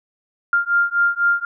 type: beating tone pair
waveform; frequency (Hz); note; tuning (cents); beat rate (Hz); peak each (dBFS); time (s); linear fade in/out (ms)
sine; 1396.9 / 1400.9; F6 / F6; 0 / +5; 4; -18; 0.53-1.45; 2
effects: none